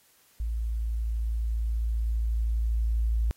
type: tone with level ramp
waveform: sine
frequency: 56.1 Hz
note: A1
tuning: 34 cents sharp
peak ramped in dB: -27 to -22 dBFS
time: 0.4-3.31 s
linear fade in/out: 0 ms
effects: white hiss -62 dBFS RMS until 3.36 s + AAC 48 kbps